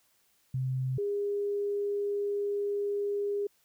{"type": "tone pair in turn", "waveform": "sine", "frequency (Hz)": [130, 406.6], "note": ["C3", "G#4"], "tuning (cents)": [-11, -37], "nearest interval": "octave + minor sixth", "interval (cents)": 1974, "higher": "second", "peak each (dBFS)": -28, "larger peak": "neither", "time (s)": [[0.54, 0.98], [0.98, 3.47]], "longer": "second", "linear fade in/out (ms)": 5, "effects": ["white hiss -69 dBFS RMS until 3.64 s"]}